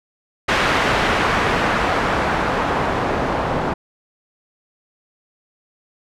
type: noise with low-pass filter sweep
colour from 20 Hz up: white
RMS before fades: -19 dBFS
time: 0.48-3.74 s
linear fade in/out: 10 ms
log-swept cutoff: 2000 to 830 Hz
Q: 0.83
effects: none